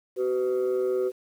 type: tone pair together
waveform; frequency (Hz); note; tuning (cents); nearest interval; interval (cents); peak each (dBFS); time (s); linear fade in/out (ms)
sine; 378.3 / 503.2; F#4 / B4; +38 / +32; perfect fourth; 494; -22 / -26; 0.16-1.12; 50
effects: tanh soft clip ceiling -20 dBFS + 9-bit